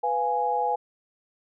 sine chord, F diminished, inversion second, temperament equal, 493.9 / 698.5 / 830.6 Hz, Cb5 / F5 / Ab5, 0 / 0 / 0 cents, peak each -29 / -30 / -24 dBFS, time 0.03-0.76 s, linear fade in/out 10 ms, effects none

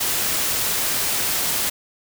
white noise, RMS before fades -22 dBFS, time 0-1.7 s, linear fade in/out 10 ms, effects none

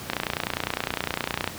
click train, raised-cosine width 0.3 ms, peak -8 dBFS, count 42, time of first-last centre 0.1-1.476 s, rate 29.8 Hz, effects pink hiss -38 dBFS RMS until 1.58 s + high-pass 60 Hz 12 dB/octave

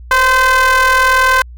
square ring-modulated tone, 253.9 Hz, B3, 48 cents sharp, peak -6 dBFS, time 0.11-1.42 s, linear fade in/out 2 ms, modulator 1290 Hz, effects added 60 Hz sine -30 dBFS peak until 1.57 s

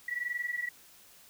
sine tone pair together, 1935 / 1956.4 Hz, B6 / B6, -36 / -17 cents, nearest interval unison, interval 19 cents, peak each -34 / -36 dBFS, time 0.08-0.69 s, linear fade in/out 5 ms, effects white hiss -57 dBFS RMS until 1.29 s

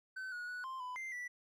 triangle tone with pitch steps, 1526 / 1455 / 1474 / 1048 / 1000 / 2086 / 1963 Hz, G6 / F#6 / F#6 / C6 / B5 / C7 / B6, -47 / -29 / -7 / +2 / +21 / -6 / -11 cents, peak -39 dBFS, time 0.16-1.28 s, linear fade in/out 10 ms, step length 160 ms, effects none

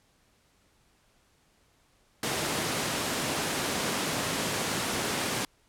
pink high-pass noise, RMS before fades -30 dBFS, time 2.23-5.45 s, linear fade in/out 2 ms, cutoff 160 Hz, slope 12 dB/octave, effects pink hiss -66 dBFS RMS until 5.68 s + low-pass 11000 Hz 12 dB/octave

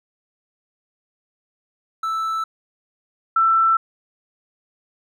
triangle / sine tone pair in turn, 1318.5 / 1333.8 Hz, E6 / E6, 0 / +20 cents, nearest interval unison, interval 20 cents, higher second, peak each -19 / -13 dBFS, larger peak second, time 2.03-2.44 / 3.36-3.77 s, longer neither, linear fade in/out 5 ms, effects none

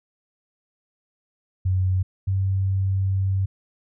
sine tone pair in turn, 93.1 / 96.16 Hz, F#2 / G2, +11 / -33 cents, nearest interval minor second, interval 56 cents, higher second, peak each -18 / -19 dBFS, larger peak first, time 1.65-2.03 / 2.27-3.46 s, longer second, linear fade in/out 10 ms, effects none

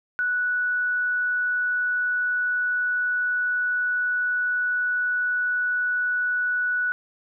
sine tone, 1476 Hz, F#6, 5 cents flat, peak -21 dBFS, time 0.19-6.92 s, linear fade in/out 0 ms, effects none

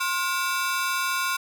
sawtooth ring-modulated tone, 1244.5 Hz, D#6, in tune, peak -17 dBFS, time 0-1.37 s, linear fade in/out 10 ms, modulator 183 Hz, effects none

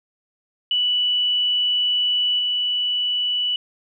sine tone with level steps, 2960 Hz, F#7, in tune, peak -17 / -19 dBFS, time 0.71-3.56 s, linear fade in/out 2 ms, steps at 2.39 s, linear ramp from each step 2 ms, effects none

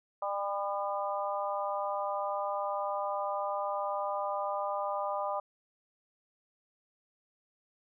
harmonic tone with a mistuned harmonic, 199.9 Hz, G3, 34 cents sharp, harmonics 3 / 4 / 5 / 6, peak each -35 / -36 / -37 / -38 dBFS, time 0.22-5.4 s, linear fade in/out 5 ms, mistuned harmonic 6, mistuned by +18 cents, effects none

